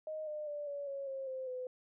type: tone with pitch steps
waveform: sine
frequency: 622.3 / 604.2 / 586.7 / 569.7 / 553.1 / 537.1 / 521.5 / 506.3 Hz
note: D#5 / D5 / D5 / C#5 / C#5 / C5 / C5 / B4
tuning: 0 / +49 / -2 / +47 / -4 / +45 / -6 / +43 cents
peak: -38 dBFS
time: 0.07-1.67 s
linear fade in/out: 2 ms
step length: 200 ms
effects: none